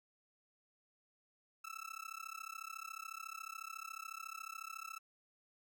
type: tone with amplitude modulation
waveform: 30% pulse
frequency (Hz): 1318.5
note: E6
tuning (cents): 0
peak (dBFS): -39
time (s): 1.64-4.99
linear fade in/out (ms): 10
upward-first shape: sine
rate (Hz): 34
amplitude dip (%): 100
effects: none